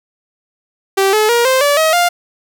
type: tone with pitch steps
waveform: sawtooth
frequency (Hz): 388.9 / 429 / 473.3 / 522.1 / 576 / 635.4 / 701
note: G4 / A4 / A#4 / C5 / D5 / D#5 / F5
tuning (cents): -14 / -44 / +26 / -4 / -34 / +36 / +6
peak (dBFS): -6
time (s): 0.97-2.09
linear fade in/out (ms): 10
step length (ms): 160
effects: none